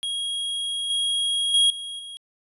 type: tone with level steps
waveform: square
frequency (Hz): 3287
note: G#7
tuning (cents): -19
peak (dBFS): -26 / -22 / -16 / -32 / -36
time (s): 0.03-2.17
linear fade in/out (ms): 0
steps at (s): 0.9 / 1.54 / 1.7 / 1.99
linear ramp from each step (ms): 2
effects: resampled to 32000 Hz